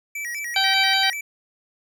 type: tone with vibrato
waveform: square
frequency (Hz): 2100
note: C7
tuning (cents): +6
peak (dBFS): -28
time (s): 0.15-1.21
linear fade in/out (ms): 5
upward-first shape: square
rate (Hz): 5.1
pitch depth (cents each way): 170
type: tone with exponential growth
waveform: sawtooth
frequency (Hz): 5120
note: D#8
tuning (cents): +49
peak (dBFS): -33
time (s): 0.21-0.39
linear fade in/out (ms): 1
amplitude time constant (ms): 37
type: harmonic tone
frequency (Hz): 774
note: G5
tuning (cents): -22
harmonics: 1 / 2 / 3 / 4 / 5 / 6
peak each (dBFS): -24 / -24 / -24 / -24 / -24 / -24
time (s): 0.56-1.1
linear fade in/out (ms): 2
effects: none